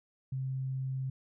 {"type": "tone", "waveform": "sine", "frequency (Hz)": 132.1, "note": "C3", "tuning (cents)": 17, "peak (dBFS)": -32, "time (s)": [0.32, 1.1], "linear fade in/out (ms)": 5, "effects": []}